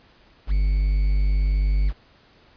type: tone with quantisation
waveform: triangle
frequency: 49.31 Hz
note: G1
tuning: 11 cents sharp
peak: -15 dBFS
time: 0.47-1.93 s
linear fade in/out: 50 ms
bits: 7
effects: pink hiss -55 dBFS RMS until 2.56 s + resampled to 11025 Hz